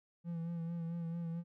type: tone with vibrato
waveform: triangle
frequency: 168.1 Hz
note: E3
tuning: 34 cents sharp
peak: -35 dBFS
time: 0.24-1.44 s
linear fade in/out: 50 ms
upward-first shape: sine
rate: 4.5 Hz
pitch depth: 34 cents each way
effects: none